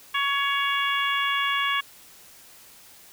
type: harmonic tone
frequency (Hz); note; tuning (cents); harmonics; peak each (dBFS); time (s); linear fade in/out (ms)
560; C#5; +18; 2 / 3 / 4 / 5 / 6; -26 / -28 / -29 / -30 / -31; 0.14-1.81; 10
effects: white hiss -50 dBFS RMS until 3.12 s